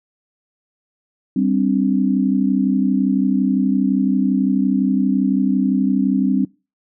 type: chord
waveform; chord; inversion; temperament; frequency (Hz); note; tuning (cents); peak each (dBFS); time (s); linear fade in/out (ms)
sine; G suspended fourth; none; equal; 196 / 261.6 / 293.7; G3 / C4 / D4; 0 / 0 / 0; -18 / -17 / -22; 1.36-6.45; 5
effects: noise-tail reverb RT60 0.3 s tail -24 dB re dry